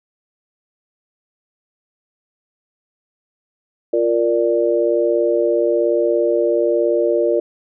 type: chord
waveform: sine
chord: Bb major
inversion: second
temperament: equal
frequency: 349.2 / 466.2 / 587.3 Hz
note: F4 / Bb4 / D5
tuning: 0 / 0 / 0 cents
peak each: -18 dBFS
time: 3.93-7.4 s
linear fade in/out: 5 ms
effects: none